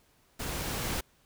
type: noise with level ramp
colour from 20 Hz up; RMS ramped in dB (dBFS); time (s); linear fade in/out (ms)
pink; -36 to -32; 0.39-1.01; 10
effects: pink hiss -66 dBFS RMS until 1.25 s